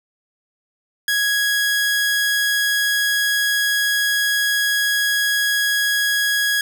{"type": "tone", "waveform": "sawtooth", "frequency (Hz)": 1661, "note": "G#6", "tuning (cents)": 0, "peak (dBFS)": -13, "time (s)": [1.08, 6.61], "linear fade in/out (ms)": 2, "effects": []}